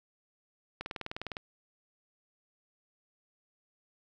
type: click train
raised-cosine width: 0.3 ms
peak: -21 dBFS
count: 12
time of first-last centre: 0.81-1.368 s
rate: 19.7 Hz
effects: none